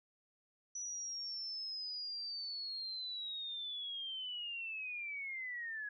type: linear sweep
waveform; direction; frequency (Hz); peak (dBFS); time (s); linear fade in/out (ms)
sine; down; 5920 to 1661.2; -40; 0.75-5.89; 5
effects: none